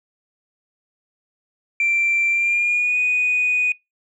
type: tone with pitch glide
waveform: sine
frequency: 2354 to 2475 Hz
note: D7 to D#7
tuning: +3 to -10 cents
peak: -15 dBFS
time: 1.8-3.72 s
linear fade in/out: 2 ms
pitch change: +87 cents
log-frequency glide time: 2.3-2.97 s
effects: noise-tail reverb RT60 0.2 s tail -25 dB re dry + tanh soft clip ceiling -12 dBFS